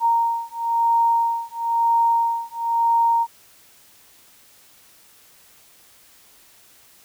sine beating tone pair, 927 / 928 Hz, A#5 / A#5, -10 / -8 cents, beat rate 1 Hz, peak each -20 dBFS, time 0-3.27 s, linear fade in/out 50 ms, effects white hiss -52 dBFS RMS until 7.04 s

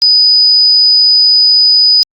sine tone, 4978 Hz, D#8, in tune, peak -4 dBFS, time 0.02-2.03 s, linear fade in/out 0 ms, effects Opus 48 kbps

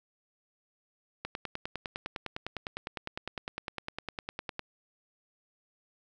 click train, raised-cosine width 0.3 ms, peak -19 dBFS, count 34, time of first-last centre 1.25-4.593 s, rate 9.87 Hz, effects none

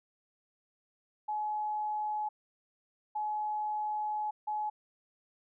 sine tone bursts at uneven times, 848 Hz, G#5, 36 cents sharp, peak -31 dBFS, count 3, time 1.28-2.29 / 3.15-4.31 / 4.47-4.7 s, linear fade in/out 10 ms, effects none

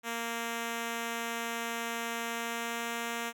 5% pulse tone with pitch glide, 232 to 233.3 Hz, A#3 to A#3, -8 to +2 cents, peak -22 dBFS, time 0.03-3.33 s, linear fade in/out 50 ms, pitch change +10 cents, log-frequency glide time 2.28-2.86 s, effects none

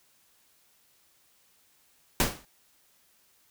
pink noise with exponential decay, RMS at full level -20 dBFS, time 2.2-2.45 s, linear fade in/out 1 ms, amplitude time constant 53 ms, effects white hiss -65 dBFS RMS until 3.5 s

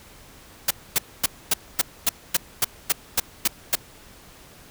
white noise bursts, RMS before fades -19 dBFS, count 12, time 0.68-3.754 s, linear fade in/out 5 ms, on 27 ms, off 250 ms, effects pink hiss -48 dBFS RMS until 4.7 s

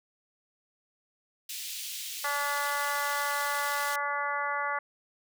pink high-pass noise, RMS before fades -38 dBFS, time 1.49-3.96 s, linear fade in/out 5 ms, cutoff 2800 Hz, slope 24 dB/octave
harmonic tone, 287 Hz, D4, 40 cents flat, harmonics 2 / 3 / 4 / 5 / 6 / 7, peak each -39 / -35 / -33 / -35 / -37 / -37 dBFS, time 2.24-4.79 s, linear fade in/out 5 ms
effects none

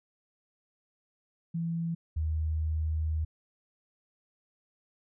sine tone pair in turn, 166.9 / 78.55 Hz, E3 / D#2, +22 / +17 cents, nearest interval octave + minor second, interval 1305 cents, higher first, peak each -29 / -27 dBFS, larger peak second, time 1.54-1.95 / 2.16-3.25 s, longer second, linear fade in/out 10 ms, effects none

